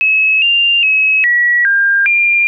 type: tone with pitch steps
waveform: sine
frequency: 2577 / 2790 / 2565 / 1929 / 1602 / 2396 Hz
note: E7 / F7 / E7 / B6 / G6 / D7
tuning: -40 / -2 / -48 / -41 / +37 / +34 cents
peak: -8 dBFS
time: 0.01-2.47 s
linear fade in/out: 0 ms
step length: 410 ms
effects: none